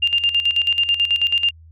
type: tone with tremolo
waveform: sine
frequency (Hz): 2801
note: F7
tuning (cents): +4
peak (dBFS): -13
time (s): 0.02-1.51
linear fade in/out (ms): 10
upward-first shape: square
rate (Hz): 9.2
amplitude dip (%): 70
effects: added 81 Hz sine -42 dBFS peak until 1.71 s